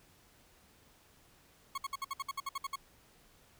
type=tone bursts; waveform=40% pulse; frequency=1096 Hz; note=C#6; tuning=20 cents flat; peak=-34 dBFS; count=12; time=1.75-2.758 s; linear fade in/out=5 ms; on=29 ms; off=60 ms; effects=pink hiss -64 dBFS RMS until 3.59 s